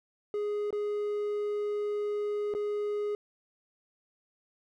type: tone with dropouts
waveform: triangle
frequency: 415.3 Hz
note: G#4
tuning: in tune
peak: -27 dBFS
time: 0.34-3.15 s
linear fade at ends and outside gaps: 1 ms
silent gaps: 0.706-0.727 / 2.539-2.549 s
effects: none